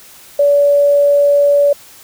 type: tone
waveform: sine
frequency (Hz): 573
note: D5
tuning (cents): -43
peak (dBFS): -7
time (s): 0.39-1.73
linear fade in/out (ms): 5
effects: white hiss -40 dBFS RMS until 2.03 s